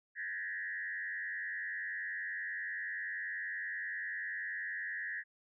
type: tone with frequency modulation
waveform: sine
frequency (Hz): 1790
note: A6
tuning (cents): +29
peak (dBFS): -37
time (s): 0.15-5.24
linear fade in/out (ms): 50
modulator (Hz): 90.4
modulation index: 1.7
effects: none